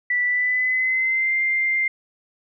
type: tone with pitch glide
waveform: sine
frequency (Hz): 1968 to 2097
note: B6 to C7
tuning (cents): -7 to +3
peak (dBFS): -18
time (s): 0.1-1.88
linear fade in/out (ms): 5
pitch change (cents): +110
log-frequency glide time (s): 0.25-1.36
effects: none